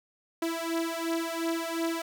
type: beating tone pair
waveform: sawtooth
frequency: 329.6 / 332.4 Hz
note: E4 / E4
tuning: 0 / +15 cents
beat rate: 2.8 Hz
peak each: -28 dBFS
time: 0.42-2.02 s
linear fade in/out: 5 ms
effects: none